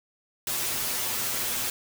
white noise with comb filter, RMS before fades -29 dBFS, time 0.47-1.7 s, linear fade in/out 2 ms, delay 8.1 ms, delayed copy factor +0.95, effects none

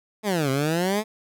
15% pulse exponential two-way sweep, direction down then up, 221.4 to 130.81 to 221.4 Hz, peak -15 dBFS, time 0.23-1.04 s, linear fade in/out 50 ms, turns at 0.5 s, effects none

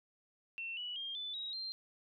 sine tone with pitch steps, 2700 / 2944 / 3211 / 3501 / 3818 / 4164 Hz, E7 / F#7 / G7 / A7 / A#7 / C8, +41 / -9 / +41 / -9 / +41 / -9 cents, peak -39 dBFS, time 0.58-1.72 s, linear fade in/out 0 ms, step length 190 ms, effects none

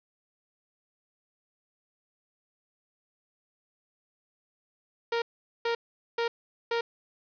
sawtooth tone bursts, 466.2 Hz, A#4, in tune, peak -22 dBFS, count 4, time 5.12-6.81 s, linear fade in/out 5 ms, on 100 ms, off 430 ms, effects resampled to 11025 Hz + 8-bit

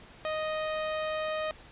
sawtooth tone, 622.3 Hz, D#5, in tune, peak -26 dBFS, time 0.25-1.51 s, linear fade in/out 0 ms, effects pink hiss -52 dBFS RMS until 1.71 s + resampled to 8000 Hz

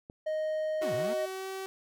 click, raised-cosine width 2 ms, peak -31 dBFS, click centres 0.099 s
triangle tone, 622.3 Hz, D#5, in tune, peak -27 dBFS, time 0.26-1.26 s, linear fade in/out 10 ms
40% pulse linear two-way sweep, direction down then up, 370 to 104.6 to 249.3 Hz, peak -36 dBFS, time 0.81-1.14 s, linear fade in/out 10 ms, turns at 0.94 s
sawtooth tone with pitch glide, 370 to 382.8 Hz, F#4 to G4, 0 to -41 cents, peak -32 dBFS, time 0.82-1.66 s, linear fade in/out 0 ms, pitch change +59 cents, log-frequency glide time 0.97-1.48 s
effects none

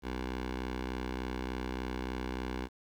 10% pulse tone with notch filter, 63.4 Hz, B1, 46 cents sharp, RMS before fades -37 dBFS, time 0.02-2.69 s, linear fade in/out 50 ms, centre 140 Hz, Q 1.1, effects low-pass 4000 Hz 12 dB/octave + 10-bit

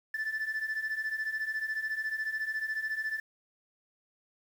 sine beating tone pair, 1746 / 1760 Hz, A6 / A6, -14 / 0 cents, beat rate 14 Hz, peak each -34 / -31 dBFS, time 0.14-3.2 s, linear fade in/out 5 ms, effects tanh soft clip ceiling -28 dBFS + 9-bit

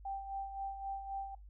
sine tone with tremolo, 784 Hz, G5, in tune, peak -36 dBFS, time 0.05-1.35 s, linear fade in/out 5 ms, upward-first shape sine, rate 3.8 Hz, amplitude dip 60%, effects noise-tail reverb RT60 0.2 s tail -21 dB re dry + added 50 Hz sine -51 dBFS peak until 1.49 s

